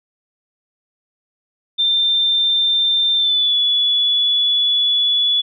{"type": "tone with pitch glide", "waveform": "sine", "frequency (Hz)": [3583, 3421], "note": ["A7", "A7"], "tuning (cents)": [31, -49], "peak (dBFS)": -13, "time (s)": [1.78, 5.42], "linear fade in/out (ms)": 20, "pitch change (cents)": -80, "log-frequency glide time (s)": [3.15, 3.55], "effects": []}